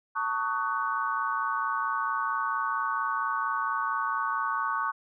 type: chord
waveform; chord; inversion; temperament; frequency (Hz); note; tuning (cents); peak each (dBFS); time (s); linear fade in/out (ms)
sine; D# half-diminished seventh; second; just; 896 / 1120.1 / 1244.5 / 1493.4; A5 / C#6 / D#6 / F#6; +31 / +18 / 0 / +16; -34 / -29 / -34 / -33; 0.15-4.92; 20
effects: none